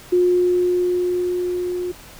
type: tone with level ramp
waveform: sine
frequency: 358.1 Hz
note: F4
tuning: 43 cents sharp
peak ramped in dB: -12 to -22 dBFS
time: 0.12-1.92 s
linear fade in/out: 10 ms
effects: pink hiss -42 dBFS RMS until 2.19 s